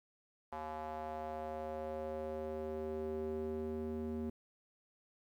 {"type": "tone with band-pass filter sweep", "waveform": "square", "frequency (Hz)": 77.78, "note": "D#2", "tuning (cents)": 0, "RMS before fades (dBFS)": -41, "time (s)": [0.52, 4.3], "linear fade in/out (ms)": 5, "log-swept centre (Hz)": [850, 290], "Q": 3.1, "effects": ["12-bit"]}